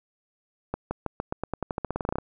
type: accelerating click train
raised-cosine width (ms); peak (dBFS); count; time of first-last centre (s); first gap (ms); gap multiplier
1; -14; 19; 0.74-2.185; 170; 0.9
effects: none